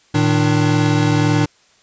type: tone cluster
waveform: square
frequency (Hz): 113 / 154.6 / 297.4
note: A2 / D#3 / D4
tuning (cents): +47 / -11 / +22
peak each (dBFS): -18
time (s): 0.14-1.46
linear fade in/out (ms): 10
effects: white hiss -54 dBFS RMS until 1.82 s + resampled to 16000 Hz